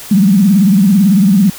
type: tone with vibrato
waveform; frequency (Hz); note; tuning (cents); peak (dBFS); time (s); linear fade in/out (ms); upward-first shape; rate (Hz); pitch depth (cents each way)
sine; 196; G3; 0; -5; 0.11-1.5; 5; triangle; 18; 210
effects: white hiss -30 dBFS RMS until 1.58 s